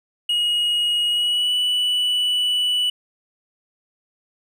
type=tone with pitch glide; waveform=triangle; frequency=2888 to 2961 Hz; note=F#7 to F#7; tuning=-43 to +1 cents; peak=-16 dBFS; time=0.29-2.9 s; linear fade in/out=5 ms; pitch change=+44 cents; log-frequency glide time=1.08-1.53 s; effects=none